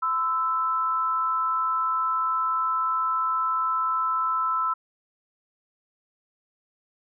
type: tone pair together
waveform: sine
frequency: 1022.2 / 1318.5 Hz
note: C6 / E6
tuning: -41 / 0 cents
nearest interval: major third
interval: 441 cents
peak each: -28 / -23 dBFS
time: 0.02-4.74 s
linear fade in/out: 10 ms
effects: none